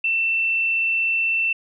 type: tone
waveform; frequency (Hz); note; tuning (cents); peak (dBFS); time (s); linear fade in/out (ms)
sine; 2681; E7; +29; -18; 0.04-1.53; 5
effects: none